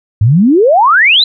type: exponential sweep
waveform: sine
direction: up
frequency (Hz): 97 to 4133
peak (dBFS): -4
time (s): 0.21-1.24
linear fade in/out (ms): 5
effects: none